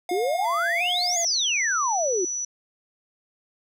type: tone with vibrato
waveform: square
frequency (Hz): 698.5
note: F5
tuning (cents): 0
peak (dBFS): -28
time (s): 0.09-1.25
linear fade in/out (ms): 2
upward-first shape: square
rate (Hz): 1.4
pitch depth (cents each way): 42
type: exponential two-way sweep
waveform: sine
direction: up then down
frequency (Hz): 340 to 6950 to 340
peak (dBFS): -22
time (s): 0.11-2.25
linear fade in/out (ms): 5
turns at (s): 1.19
type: tone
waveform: sine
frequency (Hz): 5920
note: F#8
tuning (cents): 0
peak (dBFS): -26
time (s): 1.25-2.45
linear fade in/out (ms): 5
effects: none